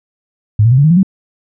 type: tone with pitch steps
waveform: sine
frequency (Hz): 105.7 / 116.61 / 128.64 / 141.91 / 156.55 / 172.7 / 190.52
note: G#2 / A#2 / C3 / C#3 / D#3 / F3 / G3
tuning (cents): +31 / +1 / -29 / +41 / +11 / -19 / -49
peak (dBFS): -5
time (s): 0.59-1.031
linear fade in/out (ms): 5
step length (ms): 63
effects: none